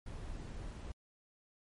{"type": "noise", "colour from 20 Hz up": "brown", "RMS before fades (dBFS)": -44, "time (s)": [0.06, 0.92], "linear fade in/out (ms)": 5, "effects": ["MP3 48 kbps"]}